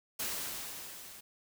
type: noise with level ramp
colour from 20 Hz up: white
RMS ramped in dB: -35 to -51 dBFS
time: 0.19-1.21 s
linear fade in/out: 10 ms
effects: none